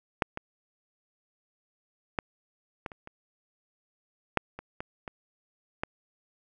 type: clicks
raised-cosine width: 0.5 ms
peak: -8 / -19 / -12 / -19 / -29 / -28 / -7 / -24 / -20 / -22 / -14 dBFS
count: 11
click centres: 0.222 / 0.374 / 2.188 / 2.862 / 2.918 / 3.074 / 4.373 / 4.59 / 4.805 / 5.078 / 5.835 s
effects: none